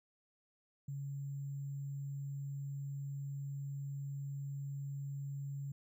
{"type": "tone with sample-and-hold", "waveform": "sine", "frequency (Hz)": 140, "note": "C#3", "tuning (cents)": 18, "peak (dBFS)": -39, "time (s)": [0.88, 5.72], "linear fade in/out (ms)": 5, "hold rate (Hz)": 7350, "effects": []}